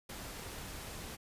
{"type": "noise with ADSR envelope", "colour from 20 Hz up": "pink", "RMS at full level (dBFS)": -43, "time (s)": [0.09, 1.17], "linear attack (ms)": 8, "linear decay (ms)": 7, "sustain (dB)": -2, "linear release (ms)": 25, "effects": ["resampled to 32000 Hz"]}